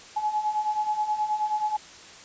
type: beating tone pair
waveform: sine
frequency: 843 / 852.4 Hz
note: G#5 / G#5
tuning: +26 / +45 cents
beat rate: 9.4 Hz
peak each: -30 / -25 dBFS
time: 0.16-1.77 s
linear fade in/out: 10 ms
effects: white hiss -46 dBFS RMS until 2.24 s + resampled to 16000 Hz